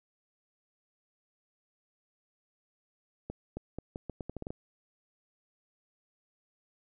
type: accelerating click train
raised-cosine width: 2 ms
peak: -24 dBFS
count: 11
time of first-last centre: 3.3-4.505 s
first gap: 270 ms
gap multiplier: 0.8
effects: none